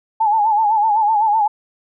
sine tone with vibrato, 859 Hz, A5, 42 cents flat, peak -12 dBFS, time 0.2-1.48 s, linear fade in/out 10 ms, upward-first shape sine, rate 7.9 Hz, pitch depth 86 cents each way, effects none

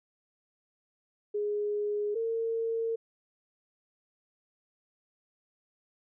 sine tone pair in turn, 415.3 / 455.1 Hz, G#4 / A#4, 0 / -42 cents, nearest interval major second, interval 158 cents, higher second, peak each -28 dBFS, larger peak neither, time 1.34-2.15 / 2.15-2.96 s, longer neither, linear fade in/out 10 ms, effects none

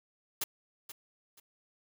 white noise with echo, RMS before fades -33 dBFS, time 0.41-0.44 s, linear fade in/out 5 ms, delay 480 ms, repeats 2, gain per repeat -12 dB, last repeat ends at 1.4 s, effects none

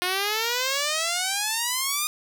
5% pulse exponential sweep, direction up, 355.1 to 1235 Hz, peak -12 dBFS, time 0.02-2.07 s, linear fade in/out 0 ms, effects none

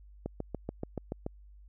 click train, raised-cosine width 2 ms, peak -21 dBFS, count 8, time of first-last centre 0.26-1.264 s, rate 6.97 Hz, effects added 50 Hz sine -51 dBFS peak until 1.68 s

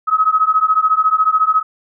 sine beating tone pair, 1269 / 1283 Hz, D#6 / E6, +34 / -47 cents, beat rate 14 Hz, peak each -14 dBFS, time 0.07-1.63 s, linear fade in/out 20 ms, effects none

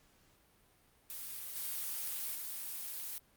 blue noise with level steps, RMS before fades -44 / -39 / -42 dBFS, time 1.1-3.18 s, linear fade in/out 0 ms, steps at 1.56 / 2.35 s, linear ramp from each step 2 ms, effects pink hiss -68 dBFS RMS until 3.36 s + Opus 48 kbps

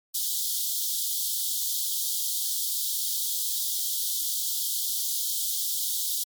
white high-pass noise, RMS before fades -28 dBFS, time 0.14-6.24 s, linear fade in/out 10 ms, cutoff 3200 Hz, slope 96 dB/octave, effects MP3 96 kbps

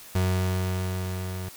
35% pulse tone with level ramp, 92.5 Hz, F#2, in tune, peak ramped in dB -19 to -30 dBFS, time 0.15-1.49 s, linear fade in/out 5 ms, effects white hiss -46 dBFS RMS until 1.56 s

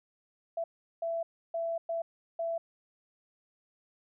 sine tone bursts at uneven times, 667 Hz, E5, 20 cents sharp, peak -30 dBFS, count 5, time 0.57-0.64 / 1.02-1.23 / 1.54-1.78 / 1.89-2.02 / 2.39-2.58 s, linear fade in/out 5 ms, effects none

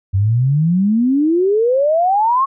sine exponential sweep, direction up, 93 to 1114 Hz, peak -11 dBFS, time 0.13-2.46 s, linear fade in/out 20 ms, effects none

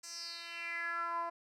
10% pulse tone with band-pass filter sweep, 338.9 Hz, E4, 48 cents sharp, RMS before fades -40 dBFS, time 0.03-1.3 s, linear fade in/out 10 ms, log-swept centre 6900 to 830 Hz, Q 5.1, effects none

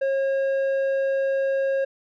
square tone with low-pass filter, 542 Hz, C#5, 39 cents flat, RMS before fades -23 dBFS, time 0.01-1.85 s, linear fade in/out 10 ms, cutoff 1300 Hz, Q 0.87, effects none

